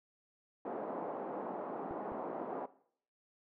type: band-pass noise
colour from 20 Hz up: white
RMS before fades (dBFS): -41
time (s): 0.65-2.66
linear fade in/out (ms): 5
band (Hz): 220 to 880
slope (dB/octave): 24
type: clicks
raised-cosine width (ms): 2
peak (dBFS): -33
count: 2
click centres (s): 1.91 / 2.119
effects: noise-tail reverb RT60 0.6 s tail -18 dB re dry